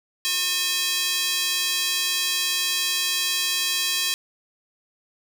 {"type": "tone with high-pass filter", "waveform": "square", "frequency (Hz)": 361.1, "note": "F#4", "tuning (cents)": -42, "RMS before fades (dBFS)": -24, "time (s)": [0.25, 4.14], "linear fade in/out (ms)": 0, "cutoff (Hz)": 3300, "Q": 1.3, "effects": []}